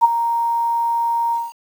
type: tone with ADSR envelope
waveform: sine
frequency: 932.3 Hz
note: A#5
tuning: in tune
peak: -5 dBFS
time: 0.01-1.53 s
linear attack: 32 ms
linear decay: 24 ms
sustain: -11 dB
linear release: 200 ms
effects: 7-bit

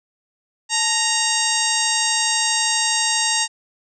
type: harmonic tone with a mistuned harmonic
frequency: 932.3 Hz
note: A#5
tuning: in tune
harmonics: 1 / 2 / 3 / 4 / 5 / 6 / 7 / 8 / 9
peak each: -26 / -26 / -26 / -26 / -26 / -26 / -26 / -26 / -26 dBFS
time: 0.69-3.48 s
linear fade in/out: 50 ms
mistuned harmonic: 1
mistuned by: -100 cents
effects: none

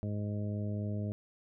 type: harmonic tone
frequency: 103.83 Hz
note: G#2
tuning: in tune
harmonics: 1 / 2 / 3 / 4 / 5 / 6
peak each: -34 / -38 / -46 / -48 / -50 / -47 dBFS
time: 0.03-1.12 s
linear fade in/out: 0 ms
effects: none

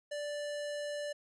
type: tone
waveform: square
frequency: 586 Hz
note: D5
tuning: 4 cents flat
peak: -37 dBFS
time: 0.11-1.13 s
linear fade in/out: 10 ms
effects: resampled to 22050 Hz

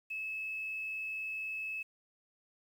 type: tone with quantisation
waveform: sine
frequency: 2596 Hz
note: E7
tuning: 27 cents flat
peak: -36 dBFS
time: 0.1-1.83 s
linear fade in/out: 10 ms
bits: 10
effects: none

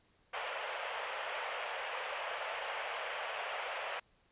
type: band-pass noise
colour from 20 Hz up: pink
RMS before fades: -40 dBFS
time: 0.33-4 s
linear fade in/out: 10 ms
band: 500 to 3200 Hz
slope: 48 dB/octave
effects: pink hiss -71 dBFS RMS until 4.31 s + resampled to 8000 Hz

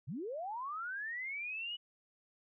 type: linear sweep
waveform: sine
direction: up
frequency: 103.83 to 2960 Hz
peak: -38 dBFS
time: 0.07-1.77 s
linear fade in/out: 20 ms
effects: none

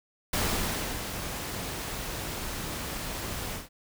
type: noise with ADSR envelope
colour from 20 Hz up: pink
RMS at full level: -27 dBFS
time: 0.33-3.69 s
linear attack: 5 ms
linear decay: 650 ms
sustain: -8 dB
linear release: 160 ms
effects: none

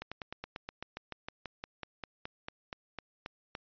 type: slowing click train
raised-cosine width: 0.3 ms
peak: -23 dBFS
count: 21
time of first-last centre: 0.02-3.551 s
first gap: 96 ms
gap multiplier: 1.06
effects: resampled to 11025 Hz

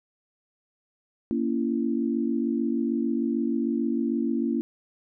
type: chord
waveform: sine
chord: A# diminished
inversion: none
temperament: just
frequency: 233.1 / 279.7 / 335.6 Hz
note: A#3 / C#4 / E4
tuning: 0 / +16 / +31 cents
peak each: -26 / -28 / -29 dBFS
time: 1.31-4.61 s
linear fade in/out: 0 ms
effects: none

